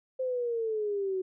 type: exponential sweep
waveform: sine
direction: down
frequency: 523.3 to 370 Hz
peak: -28 dBFS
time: 0.19-1.22 s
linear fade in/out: 10 ms
effects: none